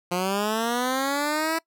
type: linear sweep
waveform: 10% pulse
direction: up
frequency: 174.61 to 329.6 Hz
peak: -15 dBFS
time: 0.11-1.59 s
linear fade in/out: 10 ms
effects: noise-tail reverb RT60 0.1 s tail -23 dB re dry